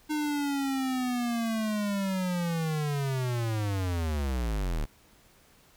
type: linear sweep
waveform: square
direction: down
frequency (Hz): 305.7 to 34.65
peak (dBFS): -28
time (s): 0.09-4.86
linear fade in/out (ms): 20
effects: pink hiss -60 dBFS RMS until 5.76 s